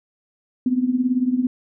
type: tone with tremolo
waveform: sine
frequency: 252.2 Hz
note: B3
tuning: 36 cents sharp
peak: -13 dBFS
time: 0.66-1.47 s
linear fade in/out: 2 ms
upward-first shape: triangle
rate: 18 Hz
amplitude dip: 85%
effects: none